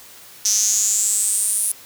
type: tone with high-pass filter sweep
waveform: sawtooth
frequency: 213.9 Hz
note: A3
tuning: 49 cents flat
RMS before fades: -19 dBFS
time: 0.45-1.72 s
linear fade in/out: 5 ms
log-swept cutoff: 5900 to 10000 Hz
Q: 8.3
effects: white hiss -43 dBFS RMS until 1.85 s + high-pass 60 Hz 12 dB/octave